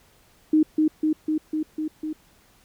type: tone with echo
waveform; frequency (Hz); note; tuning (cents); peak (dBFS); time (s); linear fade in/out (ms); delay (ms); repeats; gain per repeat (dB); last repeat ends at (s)
sine; 310; D#4; -6; -14; 0.53-0.63; 5; 250; 6; -2; 2.13
effects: pink hiss -58 dBFS RMS until 2.64 s